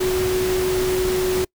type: tone in noise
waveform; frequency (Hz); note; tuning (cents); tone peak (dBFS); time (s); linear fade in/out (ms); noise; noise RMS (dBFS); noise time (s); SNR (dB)
sine; 370; F#4; 0; -18; 0-1.45; 10; pink; -27; 0-1.45; +6
effects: noise-tail reverb RT60 0.1 s tail -25 dB re dry